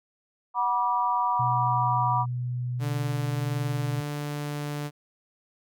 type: chord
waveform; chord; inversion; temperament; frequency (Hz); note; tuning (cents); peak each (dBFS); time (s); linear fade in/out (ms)
sine; B minor; second; equal with one note detuned; 740 / 970.2 / 1174.7; F#5 / B5 / D6; 0 / -31 / 0; -30 / -24 / -28; 0.54-2.26; 50
type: tone with pitch glide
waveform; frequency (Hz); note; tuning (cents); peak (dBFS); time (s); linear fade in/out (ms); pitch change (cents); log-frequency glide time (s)
sine; 123.47 to 125.05; B2 to B2; 0 to +22; -27; 1.39-4.01; 10; +22; 2.81-2.87
type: tone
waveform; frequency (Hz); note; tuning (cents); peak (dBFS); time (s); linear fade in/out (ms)
sawtooth; 146.6; D3; -3; -26; 2.79-4.91; 50
effects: none